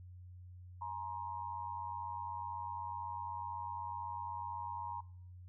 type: tone with amplitude modulation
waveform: sine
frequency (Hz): 948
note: A#5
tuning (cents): +29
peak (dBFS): -35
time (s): 0.81-5.01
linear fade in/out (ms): 10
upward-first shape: sine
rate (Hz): 100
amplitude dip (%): 90
effects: noise-tail reverb RT60 0.6 s tail -21 dB re dry + added 90 Hz sine -50 dBFS peak until 5.48 s